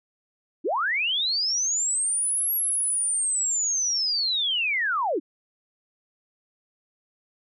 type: linear two-way sweep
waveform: sine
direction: up then down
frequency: 249.2 to 11510 to 249.2 Hz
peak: -22 dBFS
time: 0.64-5.2 s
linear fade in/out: 20 ms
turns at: 2.53 s
effects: none